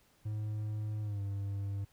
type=tone with pitch glide; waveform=triangle; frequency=106.7 to 99.55 Hz; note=G#2 to G2; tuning=+47 to +27 cents; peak=-32 dBFS; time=0.25-1.85 s; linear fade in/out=10 ms; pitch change=-120 cents; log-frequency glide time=1.02-1.21 s; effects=pink hiss -68 dBFS RMS until 1.92 s